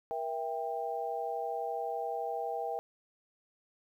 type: chord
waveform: sine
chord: E diminished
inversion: second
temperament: just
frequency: 474.7 / 659.3 / 791.1 Hz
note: Bb4 / E5 / G5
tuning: +31 / 0 / +16 cents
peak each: -38 / -38 / -36 dBFS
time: 0.11-2.79 s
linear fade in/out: 0 ms
effects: 11-bit